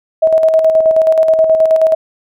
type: tone with tremolo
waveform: sine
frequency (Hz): 640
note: D#5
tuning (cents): +49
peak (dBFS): -5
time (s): 0.22-1.95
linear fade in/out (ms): 10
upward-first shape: square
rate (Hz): 9.4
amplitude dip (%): 45
effects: none